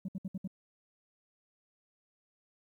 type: tone bursts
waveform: sine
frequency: 189.1 Hz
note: F#3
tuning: 38 cents sharp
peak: -32 dBFS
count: 5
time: 0.05-0.476 s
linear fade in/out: 5 ms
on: 34 ms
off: 64 ms
effects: tanh soft clip ceiling -33 dBFS + 12-bit